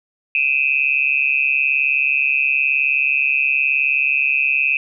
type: tone with amplitude modulation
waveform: sine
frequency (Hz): 2537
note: D#7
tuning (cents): +33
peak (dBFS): -10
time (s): 0.35-4.77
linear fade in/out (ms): 2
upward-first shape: sine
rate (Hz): 139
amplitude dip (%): 100
effects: none